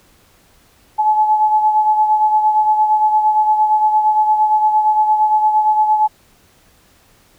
sine beating tone pair, 856 / 864.7 Hz, A5 / A5, -48 / -30 cents, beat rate 8.7 Hz, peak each -11 / -20 dBFS, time 0.98-6.08 s, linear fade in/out 20 ms, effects pink hiss -52 dBFS RMS until 7.38 s

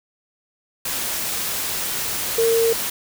sine tone in noise, 457 Hz, A#4, 34 cents flat, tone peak -15 dBFS, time 2.38-2.73 s, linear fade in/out 5 ms, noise white, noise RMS -25 dBFS, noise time 0.85-2.9 s, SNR +7 dB, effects none

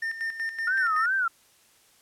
triangle tone with tremolo, 1811 Hz, A6, 49 cents sharp, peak -25 dBFS, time 0.02-1.06 s, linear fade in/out 5 ms, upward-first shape square, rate 5.3 Hz, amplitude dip 65%
sine tone with vibrato, 1402 Hz, F6, 6 cents sharp, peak -22 dBFS, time 0.67-1.28 s, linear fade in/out 5 ms, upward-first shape sine, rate 2.6 Hz, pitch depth 200 cents each way
effects white hiss -60 dBFS RMS until 2.01 s + low-pass 12000 Hz 12 dB/octave

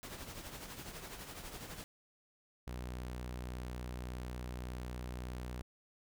pink noise with tremolo, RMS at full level -45 dBFS, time 0.03-1.84 s, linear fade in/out 0 ms, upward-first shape triangle, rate 12 Hz, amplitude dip 60%
sawtooth tone, 61.74 Hz, B1, in tune, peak -37 dBFS, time 2.67-5.62 s, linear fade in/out 5 ms
effects none

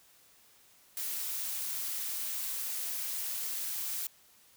blue noise, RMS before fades -36 dBFS, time 0.97-4.07 s, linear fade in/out 2 ms, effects white hiss -62 dBFS RMS until 4.56 s

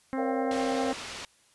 harmonic tone, 264.6 Hz, C4, 20 cents sharp, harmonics 1 / 2 / 3 / 4 / 5 / 6 / 7 / 8, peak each -30 / -36 / -40 / -42 / -44 / -46 / -47 / -48 dBFS, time 0.13-0.93 s, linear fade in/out 0 ms
sine chord, G half-diminished seventh, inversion first, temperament equal with one note detuned, 466.2 / 565.7 / 698.5 / 784 Hz, Bb4 / Db5 / F5 / G5, 0 / +35 / 0 / 0 cents, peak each -32 / -36 / -35 / -35 dBFS, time 0.17-0.93 s, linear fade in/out 20 ms
white low-pass noise, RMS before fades -40 dBFS, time 0.51-1.25 s, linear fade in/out 2 ms, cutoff 4500 Hz, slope 12 dB/octave
effects white hiss -63 dBFS RMS until 1.54 s + resampled to 24000 Hz

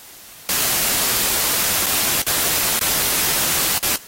white noise with dropouts, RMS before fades -19 dBFS, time 0.49-3.96 s, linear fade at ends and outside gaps 1 ms, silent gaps 1.859-1.865 / 2.219-2.266 / 2.793-2.811 / 3.781-3.828 s, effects white hiss -41 dBFS RMS until 4.07 s + AAC 48 kbps

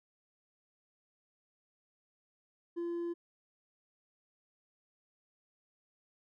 sine tone with hard clipping, 342.5 Hz, F4, 34 cents flat, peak -35 dBFS, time 2.76-3.14 s, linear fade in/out 20 ms, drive 2 dB, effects none

